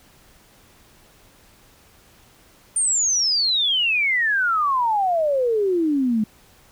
sine exponential sweep, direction down, 9100 to 208.5 Hz, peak -17 dBFS, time 2.76-6.24 s, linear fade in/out 5 ms, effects pink hiss -53 dBFS RMS until 6.71 s

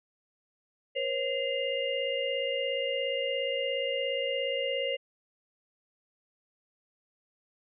sine tone cluster, 485.9 / 543 / 2070 / 2823 Hz, B4 / C#5 / C7 / F7, -28 / -36 / -19 / +18 cents, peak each -35 / -31 / -37 / -34 dBFS, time 0.95-4.97 s, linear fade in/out 20 ms, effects none

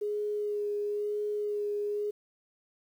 sine tone with vibrato, 415.3 Hz, G#4, in tune, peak -29 dBFS, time 0.01-2.11 s, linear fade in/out 10 ms, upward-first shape sine, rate 1 Hz, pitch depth 11 cents each way, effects 10-bit

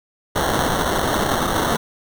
violet noise with sample-and-hold, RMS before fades -20 dBFS, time 0.35-1.77 s, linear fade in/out 10 ms, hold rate 2450 Hz, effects none

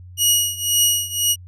15% pulse tone with tremolo, 2900 Hz, F#7, 35 cents flat, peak -5 dBFS, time 0.17-1.36 s, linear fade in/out 50 ms, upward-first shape triangle, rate 1.9 Hz, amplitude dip 90%, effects added 90 Hz sine -37 dBFS peak until 1.47 s

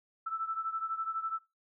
sine beating tone pair, 1318.5 / 1330.5 Hz, E6 / E6, 0 / +16 cents, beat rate 12 Hz, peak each -34 / -38 dBFS, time 0.26-1.39 s, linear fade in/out 10 ms, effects noise-tail reverb RT60 0.2 s tail -18 dB re dry

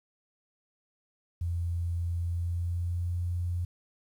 sine tone with pitch glide, 85.7 to 87.75 Hz, F2 to F2, -32 to +9 cents, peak -28 dBFS, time 1.41-3.65 s, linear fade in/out 5 ms, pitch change +41 cents, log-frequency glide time 2.18-3.2 s, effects 10-bit

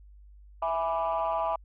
sine chord, E dominant seventh, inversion none, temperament equal, 659.3 / 830.6 / 987.8 / 1174.7 Hz, E5 / G#5 / B5 / D6, 0 / 0 / 0 / 0 cents, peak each -29 / -31 / -30 / -33 dBFS, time 0.62-1.56 s, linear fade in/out 5 ms, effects tanh soft clip ceiling -20 dBFS + added 50 Hz sine -49 dBFS peak until 1.64 s

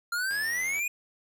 square exponential sweep, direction up, 1381 to 2489 Hz, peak -28 dBFS, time 0.12-0.88 s, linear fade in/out 5 ms
click train, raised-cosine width 0.3 ms, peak -29 dBFS, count 44, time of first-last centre 0.31-0.792 s, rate 89.3 Hz
effects none

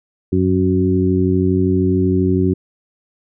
harmonic tone with a mistuned harmonic, 92.7 Hz, F#2, 4 cents sharp, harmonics 1 / 2 / 3 / 4, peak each -18 / -18 / -18 / -18 dBFS, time 0.32-2.54 s, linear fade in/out 10 ms, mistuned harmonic 1, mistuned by +17 cents, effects none

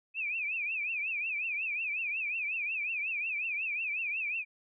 sine tone with vibrato, 2504 Hz, D#7, 10 cents sharp, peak -31 dBFS, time 0.14-4.45 s, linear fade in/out 50 ms, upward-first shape triangle, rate 5.5 Hz, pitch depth 170 cents each way, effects none

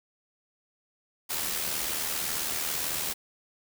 white noise with amplitude modulation, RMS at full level -29 dBFS, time 1.29-3.14 s, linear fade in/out 20 ms, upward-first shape sine, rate 78.1 Hz, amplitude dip 45%, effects none

